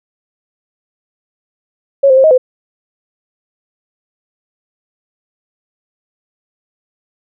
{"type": "tone with pitch steps", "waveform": "sine", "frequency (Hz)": [552, 522, 532, 629, 510], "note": ["C#5", "C5", "C5", "D#5", "C5"], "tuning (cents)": [-7, -4, 29, 19, -44], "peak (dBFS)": -4, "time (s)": [2.03, 2.38], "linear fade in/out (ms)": 10, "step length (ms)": 70, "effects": []}